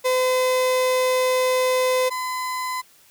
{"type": "tone pair in turn", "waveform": "35% pulse", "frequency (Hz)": [510, 1015], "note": ["C5", "B5"], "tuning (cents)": [-44, 47], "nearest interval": "octave", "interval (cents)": 1191, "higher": "second", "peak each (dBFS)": [-16, -23], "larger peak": "first", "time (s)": [[0.04, 2.1], [2.1, 2.82]], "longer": "first", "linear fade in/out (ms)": 20, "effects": ["white hiss -54 dBFS RMS until 3.1 s"]}